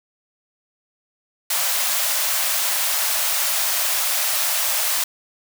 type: high-pass noise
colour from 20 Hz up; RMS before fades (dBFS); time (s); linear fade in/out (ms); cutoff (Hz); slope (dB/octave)
white; -21; 1.5-5.04; 5; 540; 96
effects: none